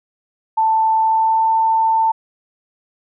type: tone with pitch glide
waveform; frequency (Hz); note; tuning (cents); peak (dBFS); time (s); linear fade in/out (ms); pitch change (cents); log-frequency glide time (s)
sine; 885 to 893.2; A5 to A5; +10 to +26; -12; 0.57-2.12; 10; +16; 0.98-1.53
effects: none